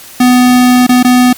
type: tone with dropouts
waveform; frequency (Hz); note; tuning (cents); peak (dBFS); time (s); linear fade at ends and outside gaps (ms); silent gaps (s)
square; 249.1; B3; +15; -4; 0.2-1.33; 5; 0.867-0.891 / 1.029-1.046
effects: white hiss -32 dBFS RMS until 1.37 s + MP3 96 kbps